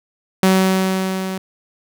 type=tone with level ramp; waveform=sawtooth; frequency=188.9 Hz; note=F#3; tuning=36 cents sharp; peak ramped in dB=-6 to -19 dBFS; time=0.43-1.38 s; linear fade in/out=2 ms; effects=none